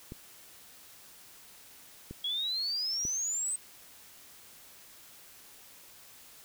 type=clicks; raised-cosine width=3 ms; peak=-28 dBFS; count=3; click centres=0.121 / 2.11 / 3.052 s
type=exponential sweep; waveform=sine; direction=up; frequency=3301 to 8340 Hz; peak=-30 dBFS; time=2.24-3.56 s; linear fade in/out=5 ms
effects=white hiss -54 dBFS RMS until 6.44 s